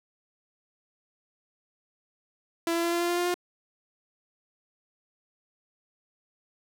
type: tone with pitch steps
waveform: sawtooth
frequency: 335.3 / 338 / 340.8 / 343.5 / 346.3 / 349.1 / 352 / 354.8 Hz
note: E4 / E4 / F4 / F4 / F4 / F4 / F4 / F4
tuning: +30 / +43 / -42 / -29 / -15 / -1 / +14 / +27 cents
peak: -21 dBFS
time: 2.67-3.342 s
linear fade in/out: 2 ms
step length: 84 ms
effects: none